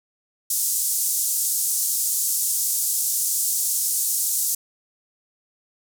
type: band-pass noise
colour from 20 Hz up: pink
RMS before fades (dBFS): -23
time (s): 0.5-4.55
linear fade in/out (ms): 5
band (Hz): 6700 to 15000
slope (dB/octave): 24
effects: none